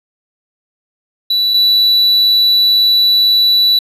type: tone pair in turn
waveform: triangle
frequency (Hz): 3951 / 3951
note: B7 / B7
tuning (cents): 0 / 0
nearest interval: unison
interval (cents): 0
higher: neither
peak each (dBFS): -9 / -6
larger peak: second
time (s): 1.3-1.54 / 1.54-3.79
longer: second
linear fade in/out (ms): 5
effects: resampled to 32000 Hz